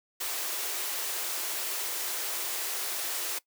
white high-pass noise, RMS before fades -33 dBFS, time 0.2-3.39 s, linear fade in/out 10 ms, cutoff 310 Hz, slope 96 dB/octave, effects noise-tail reverb RT60 0.1 s tail -20 dB re dry

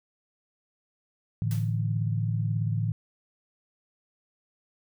sine chord, A suspended fourth, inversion none, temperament just, 110 / 146.67 / 165 Hz, A2 / D3 / E3, 0 / -2 / +2 cents, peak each -26 / -32 / -32 dBFS, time 1.42-2.92 s, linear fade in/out 0 ms
white noise with exponential decay, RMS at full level -40 dBFS, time 1.51-1.8 s, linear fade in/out 1 ms, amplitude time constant 62 ms
effects none

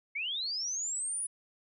sine linear sweep, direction up, 2136 to 9956 Hz, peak -32 dBFS, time 0.15-1.27 s, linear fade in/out 10 ms, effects none

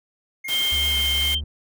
triangle tone, 2138 Hz, C7, 37 cents sharp, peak -27 dBFS, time 0.44-1.35 s, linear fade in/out 10 ms
sine tone with pitch glide, 3160 to 3140 Hz, G7 to G7, +13 to +2 cents, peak -20 dBFS, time 0.48-1.41 s, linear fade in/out 50 ms, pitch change -11 cents, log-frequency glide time 0.66-1.1 s
white noise, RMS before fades -31 dBFS, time 0.48-1.35 s, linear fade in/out 5 ms
triangle tone with vibrato, 73.42 Hz, D2, in tune, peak -25 dBFS, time 0.72-1.44 s, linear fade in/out 5 ms, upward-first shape sine, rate 2.2 Hz, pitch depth 44 cents each way
effects none

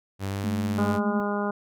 sawtooth tone with pitch glide, 97.6 to 99.48 Hz, G2 to G2, -7 to +26 cents, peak -24 dBFS, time 0.19-1 s, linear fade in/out 50 ms, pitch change +33 cents, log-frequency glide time 0.29-0.37 s
sine tone with vibrato, 216.2 Hz, A3, 30 cents flat, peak -26 dBFS, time 0.44-1.2 s, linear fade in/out 0 ms, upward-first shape triangle, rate 15 Hz, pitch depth 17 cents each way
harmonic tone, 204.7 Hz, G#3, 25 cents flat, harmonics 1 / 2 / 3 / 4 / 5 / 6 / 7, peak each -28 / -31 / -33 / -34 / -35 / -36 / -36 dBFS, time 0.78-1.51 s, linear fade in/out 5 ms
effects none

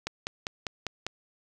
click train, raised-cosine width 0.2 ms, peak -14 dBFS, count 6, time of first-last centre 0.07-1.066 s, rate 5.02 Hz, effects none

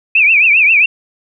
sine tone with vibrato, 2489 Hz, D#7, in tune, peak -6 dBFS, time 0.15-0.86 s, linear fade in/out 5 ms, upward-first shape triangle, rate 7.5 Hz, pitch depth 180 cents each way, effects none

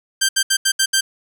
10% pulse tone bursts at uneven times, 1573 Hz, G6, 6 cents sharp, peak -5 dBFS, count 6, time 0.21-0.29 / 0.36-0.43 / 0.5-0.57 / 0.65-0.72 / 0.79-0.86 / 0.93-1.01 s, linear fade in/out 10 ms, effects none

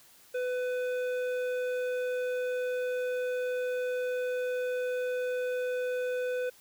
triangle tone with hard clipping, 500 Hz, B4, 21 cents sharp, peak -31 dBFS, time 0.34-6.5 s, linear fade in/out 10 ms, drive 14 dB, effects white hiss -58 dBFS RMS until 6.6 s

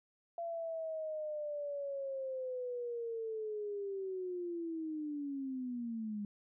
sine linear sweep, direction down, 682 to 202.9 Hz, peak -37 dBFS, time 0.38-6.25 s, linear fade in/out 2 ms, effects none

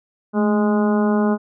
harmonic tone with a mistuned harmonic, 207.7 Hz, G#3, in tune, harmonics 1 / 2 / 3 / 4 / 5 / 6 / 7, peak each -16 / -22 / -26 / -28 / -30 / -32 / -33 dBFS, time 0.33-1.38 s, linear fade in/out 50 ms, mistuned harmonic 1, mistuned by +51 cents, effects none

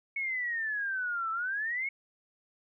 sine exponential two-way sweep, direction down then up, 2217 to 1308 to 2217 Hz, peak -30 dBFS, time 0.16-1.89 s, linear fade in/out 5 ms, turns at 1.31 s, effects none

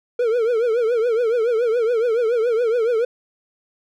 triangle tone with vibrato, 464.9 Hz, A#4, 5 cents flat, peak -14 dBFS, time 0.19-3.05 s, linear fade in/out 5 ms, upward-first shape triangle, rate 7.1 Hz, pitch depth 140 cents each way, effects none

